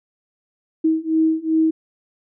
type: beating tone pair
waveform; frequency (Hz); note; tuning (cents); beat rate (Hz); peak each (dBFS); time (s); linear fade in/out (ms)
sine; 318 / 320.6; D#4 / E4; +38 / -48; 2.6; -19 / -18; 0.84-1.71; 10
effects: none